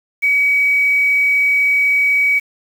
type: tone with quantisation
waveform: sine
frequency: 2268 Hz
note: C#7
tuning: 39 cents sharp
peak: -11 dBFS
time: 0.22-2.4 s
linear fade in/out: 20 ms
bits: 6
effects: none